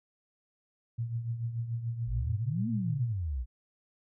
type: tone with tremolo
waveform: sine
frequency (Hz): 116.54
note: A#2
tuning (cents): 0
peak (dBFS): -28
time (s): 0.98-3.13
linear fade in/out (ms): 10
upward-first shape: triangle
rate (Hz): 6.9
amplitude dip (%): 70
type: exponential two-way sweep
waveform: sine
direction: up then down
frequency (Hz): 44.86 to 238.9 to 55.9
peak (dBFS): -30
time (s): 2.06-3.46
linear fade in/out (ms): 50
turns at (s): 2.69
effects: none